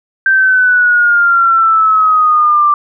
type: exponential sweep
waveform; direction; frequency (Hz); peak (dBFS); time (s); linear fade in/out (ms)
sine; down; 1568 to 1174.7; -6; 0.26-2.74; 2
effects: none